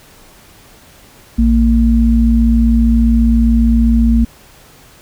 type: tone pair together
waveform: sine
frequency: 57.5 / 230 Hz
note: A#1 / A#3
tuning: -23 / -23 cents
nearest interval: 2 octaves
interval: 2400 cents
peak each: -10 dBFS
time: 1.38-4.25 s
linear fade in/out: 10 ms
effects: pink hiss -43 dBFS RMS until 5.01 s